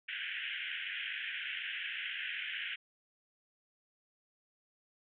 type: band-pass noise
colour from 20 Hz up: white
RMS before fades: -40 dBFS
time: 0.08-2.76 s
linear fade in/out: 10 ms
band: 1500 to 3200 Hz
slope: 96 dB/octave
effects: none